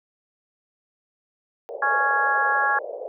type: band-pass noise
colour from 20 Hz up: pink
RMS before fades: -34 dBFS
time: 1.69-3.08 s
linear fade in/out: 0 ms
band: 470 to 640 Hz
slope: 48 dB/octave
type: harmonic tone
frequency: 277.2 Hz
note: C#4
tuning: in tune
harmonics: 3 / 4 / 5 / 6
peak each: -24 / -25 / -26 / -22 dBFS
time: 1.82-2.79 s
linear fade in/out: 5 ms
effects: none